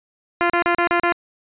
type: tone bursts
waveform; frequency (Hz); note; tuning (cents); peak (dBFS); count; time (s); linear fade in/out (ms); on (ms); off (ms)
10% pulse; 346.2; F4; -15; -7; 6; 0.41-1.122; 0; 87; 38
effects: resampled to 8000 Hz